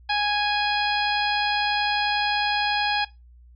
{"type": "harmonic tone", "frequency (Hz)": 829, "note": "G#5", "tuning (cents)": -3, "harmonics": [1, 2, 3, 4, 5, 6], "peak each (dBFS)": [-24, -27, -29, -30, -31, -32], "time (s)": [0.09, 3.05], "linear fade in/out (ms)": 10, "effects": ["noise-tail reverb RT60 0.2 s tail -18 dB re dry", "added 60 Hz sine -47 dBFS peak until 3.55 s"]}